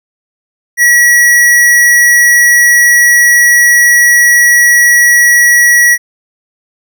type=tone; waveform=square; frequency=1926 Hz; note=B6; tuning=44 cents flat; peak=-4 dBFS; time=0.77-5.98 s; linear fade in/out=50 ms; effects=none